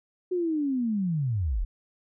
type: linear sweep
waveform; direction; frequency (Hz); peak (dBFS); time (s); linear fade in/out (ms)
sine; down; 370 to 32.7; -24; 0.31-1.65; 10
effects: none